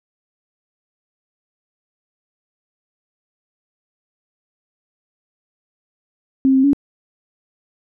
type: tone with pitch steps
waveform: sine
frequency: 266.5 / 264.8 / 282.3 Hz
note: C4 / C4 / C#4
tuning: +32 / +21 / +32 cents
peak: -10 dBFS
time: 6.45-6.732 s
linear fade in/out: 0 ms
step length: 94 ms
effects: none